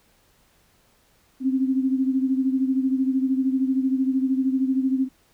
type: beating tone pair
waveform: sine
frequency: 261.6 / 274.6 Hz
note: C4 / C#4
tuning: 0 / -16 cents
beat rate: 13 Hz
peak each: -20 / -26 dBFS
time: 1.4-5.09 s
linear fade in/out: 50 ms
effects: pink hiss -61 dBFS RMS until 5.33 s